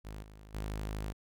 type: tone with level steps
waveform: sawtooth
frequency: 52.3 Hz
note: G#1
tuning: 13 cents sharp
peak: -38 / -47 / -32 dBFS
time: 0.04-1.13 s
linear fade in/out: 20 ms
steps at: 0.22 / 0.54 s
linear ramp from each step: 10 ms
effects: none